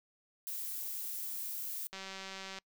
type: noise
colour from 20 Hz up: violet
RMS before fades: -40 dBFS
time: 0.47-1.87 s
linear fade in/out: 0 ms
type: click train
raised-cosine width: 0.2 ms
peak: -27 dBFS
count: 127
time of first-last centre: 1.93-2.586 s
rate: 192 Hz
effects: noise-tail reverb RT60 0.1 s tail -26 dB re dry